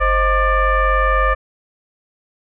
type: tone with frequency modulation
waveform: sine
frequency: 622.3 Hz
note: D#5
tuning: in tune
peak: -12 dBFS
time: 0-1.35 s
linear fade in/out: 20 ms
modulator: 574 Hz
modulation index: 2
effects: none